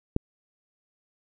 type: click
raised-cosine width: 3 ms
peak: -10 dBFS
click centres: 0.164 s
effects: none